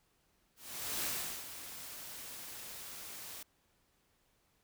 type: noise with ADSR envelope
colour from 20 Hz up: white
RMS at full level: -36 dBFS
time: 0.56-3.43 s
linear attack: 480 ms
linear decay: 400 ms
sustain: -11 dB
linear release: 5 ms
effects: pink hiss -74 dBFS RMS until 4.63 s